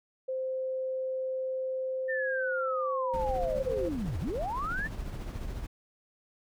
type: tone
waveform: sine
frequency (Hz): 521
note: C5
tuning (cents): -7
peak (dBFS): -30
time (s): 0.28-3.89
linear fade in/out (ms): 10
type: linear two-way sweep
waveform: sine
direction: down then up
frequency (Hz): 1818 to 68.3 to 1818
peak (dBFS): -31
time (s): 2.08-4.88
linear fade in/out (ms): 20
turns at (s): 4.19
type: noise with tremolo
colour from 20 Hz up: brown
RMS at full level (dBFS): -35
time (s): 3.13-5.67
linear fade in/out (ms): 10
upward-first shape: triangle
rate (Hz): 14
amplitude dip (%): 50
effects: none